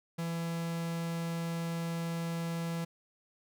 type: tone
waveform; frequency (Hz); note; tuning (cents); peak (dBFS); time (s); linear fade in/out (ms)
45% pulse; 167.1; E3; +24; -33; 0.18-2.85; 10
effects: none